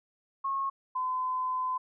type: tone pair in turn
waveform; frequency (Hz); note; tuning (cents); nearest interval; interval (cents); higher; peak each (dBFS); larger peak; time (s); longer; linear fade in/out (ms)
sine; 1089 / 1020.2; C#6 / C6; -31 / -44; minor second; 113; first; -28; neither; 0.44-0.7 / 0.95-1.78; second; 10
effects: none